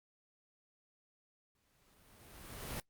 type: noise with exponential growth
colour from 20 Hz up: pink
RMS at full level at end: -40 dBFS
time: 1.55-2.8 s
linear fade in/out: 1 ms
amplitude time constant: 270 ms
effects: noise-tail reverb RT60 0.1 s tail -21 dB re dry + Opus 48 kbps